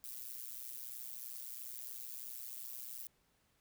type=noise with amplitude modulation; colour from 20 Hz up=violet; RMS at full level=-43 dBFS; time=0.04-3.07 s; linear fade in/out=0 ms; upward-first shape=sine; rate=123 Hz; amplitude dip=90%; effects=pink hiss -75 dBFS RMS until 3.6 s